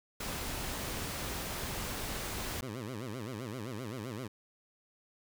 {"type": "noise", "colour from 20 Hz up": "pink", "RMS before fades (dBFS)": -38, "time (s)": [0.2, 2.61], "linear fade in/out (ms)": 5}
{"type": "tone with vibrato", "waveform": "15% pulse", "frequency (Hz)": 116.4, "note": "A#2", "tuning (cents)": -2, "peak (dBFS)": -32, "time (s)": [2.62, 4.28], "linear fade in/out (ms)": 10, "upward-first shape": "sine", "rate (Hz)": 7.7, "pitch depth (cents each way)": 240}
{"effects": []}